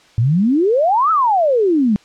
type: exponential two-way sweep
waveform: sine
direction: up then down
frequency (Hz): 106.5 to 1338 to 197.3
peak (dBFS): -11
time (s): 0.18-1.96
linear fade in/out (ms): 0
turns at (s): 1.11
effects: white hiss -49 dBFS RMS until 2.04 s + low-pass 5000 Hz 12 dB/octave